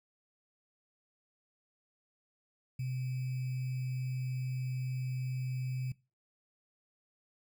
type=tone with sample-and-hold; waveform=sine; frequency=128.4 Hz; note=C3; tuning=32 cents flat; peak=-33 dBFS; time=2.79-5.92 s; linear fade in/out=5 ms; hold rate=2450 Hz; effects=noise-tail reverb RT60 0.3 s tail -22 dB re dry